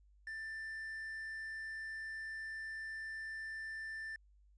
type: tone with quantisation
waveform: triangle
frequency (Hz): 1776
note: A6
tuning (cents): +16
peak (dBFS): -40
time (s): 0.27-4.16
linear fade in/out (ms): 2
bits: 11
effects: added 50 Hz sine -63 dBFS peak until 4.57 s + resampled to 22050 Hz